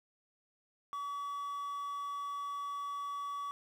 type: tone with quantisation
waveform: triangle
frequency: 1138 Hz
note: C#6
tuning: 45 cents sharp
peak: -35 dBFS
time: 0.93-3.51 s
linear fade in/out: 0 ms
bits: 10
effects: none